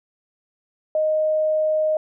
sine tone, 621 Hz, D#5, 3 cents flat, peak -17 dBFS, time 0.95-1.97 s, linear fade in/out 2 ms, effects none

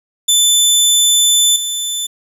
20% pulse tone with level steps, 3520 Hz, A7, in tune, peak -3 / -12 dBFS, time 0.28-2.07 s, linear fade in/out 10 ms, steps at 1.56 s, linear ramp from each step 2 ms, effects 7-bit

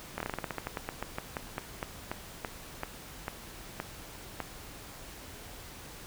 slowing click train, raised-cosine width 0.5 ms, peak -18 dBFS, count 24, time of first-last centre 0.18-4.403 s, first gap 23 ms, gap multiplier 1.16, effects pink hiss -47 dBFS RMS until 6.06 s

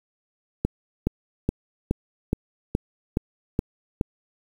click train, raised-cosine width 3 ms, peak -8 dBFS, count 9, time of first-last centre 0.65-4.011 s, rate 2.38 Hz, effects 7-bit

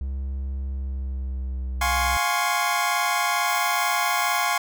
triangle tone with pitch glide, 67.1 to 63.33 Hz, C2 to B1, +44 to +44 cents, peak -24 dBFS, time 0.01-2.17 s, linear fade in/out 0 ms, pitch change -100 cents, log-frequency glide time 0.71-1.89 s
25% pulse chord, Db major seventh, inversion first, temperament equal with one note detuned, 705.8 / 830.6 / 1046.5 / 1108.7 Hz, F5 / Ab5 / C6 / Db6, +18 / 0 / 0 / 0 cents, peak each -23 dBFS, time 1.81-4.58 s, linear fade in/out 5 ms
violet noise, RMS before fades -37 dBFS, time 3.44-4.47 s, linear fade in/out 50 ms
effects none

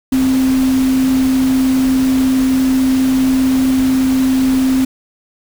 sine tone in noise, 261.6 Hz, C4, in tune, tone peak -10 dBFS, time 0.12-4.85 s, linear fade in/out 5 ms, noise pink, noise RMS -26 dBFS, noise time 0.12-4.85 s, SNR +13 dB, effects none

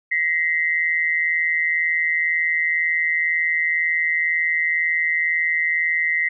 sine tone pair together, 1900 / 2062 Hz, A#6 / C7, +33 / -26 cents, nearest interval minor second, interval 141 cents, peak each -21 / -20 dBFS, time 0.11-6.29 s, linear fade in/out 10 ms, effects none

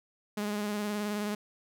sawtooth tone with vibrato, 208 Hz, G#3, 3 cents sharp, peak -27 dBFS, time 0.37-1.35 s, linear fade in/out 5 ms, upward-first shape triangle, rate 19 Hz, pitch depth 34 cents each way, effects none

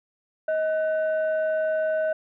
sine tone pair together, 630 / 1502.6 Hz, D#5 / F#6, +21 / +26 cents, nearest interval octave + minor third, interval 1505 cents, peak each -21 / -32 dBFS, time 0.48-2.13 s, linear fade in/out 5 ms, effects tanh soft clip ceiling -16 dBFS

